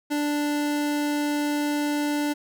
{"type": "tone pair together", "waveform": "square", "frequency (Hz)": [293.7, 587.4], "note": ["D4", "D5"], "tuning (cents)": [0, 0], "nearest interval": "octave", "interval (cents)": 1200, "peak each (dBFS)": [-24, -35], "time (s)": [0.1, 2.34], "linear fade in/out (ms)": 20, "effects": []}